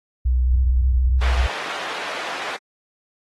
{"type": "tone with pitch glide", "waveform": "sine", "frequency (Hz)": [62.4, 62.83], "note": ["B1", "B1"], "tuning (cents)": [19, 30], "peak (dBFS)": -15, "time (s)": [0.25, 1.47], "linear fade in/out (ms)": 10, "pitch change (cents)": 11, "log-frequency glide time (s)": [0.55, 0.7]}
{"type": "band-pass noise", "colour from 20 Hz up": "pink", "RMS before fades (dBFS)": -30, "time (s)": [1.21, 2.57], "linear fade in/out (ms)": 10, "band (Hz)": [660, 3300], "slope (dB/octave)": 12}
{"effects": ["AAC 32 kbps"]}